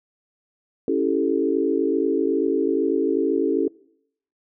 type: chord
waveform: sine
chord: A dominant seventh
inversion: first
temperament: equal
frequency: 277.2 / 329.6 / 392 / 440 Hz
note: C#4 / E4 / G4 / A4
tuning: 0 / 0 / 0 / 0 cents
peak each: -24 dBFS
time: 0.88-3.68 s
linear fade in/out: 2 ms
effects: noise-tail reverb RT60 0.7 s tail -23 dB re dry